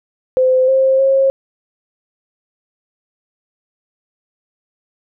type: tone with pitch steps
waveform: sine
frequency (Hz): 515 / 530 / 539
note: C5 / C5 / C#5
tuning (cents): -28 / +22 / -49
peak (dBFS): -9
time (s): 0.37-1.3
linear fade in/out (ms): 0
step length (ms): 310
effects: none